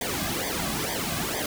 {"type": "noise with flanger", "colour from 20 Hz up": "pink", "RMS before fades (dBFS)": -29, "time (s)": [0.01, 1.46], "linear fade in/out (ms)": 2, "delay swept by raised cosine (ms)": [0.72, 2.22], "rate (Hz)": 2.2, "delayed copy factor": -0.9, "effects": []}